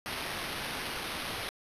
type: noise with sample-and-hold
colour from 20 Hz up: white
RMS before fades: -37 dBFS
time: 0.06-1.49 s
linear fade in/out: 0 ms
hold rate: 7350 Hz
effects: resampled to 32000 Hz